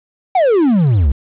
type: exponential sweep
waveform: triangle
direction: down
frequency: 784 to 61.5 Hz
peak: -7 dBFS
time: 0.35-1.12 s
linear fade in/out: 5 ms
effects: resampled to 8000 Hz + 7-bit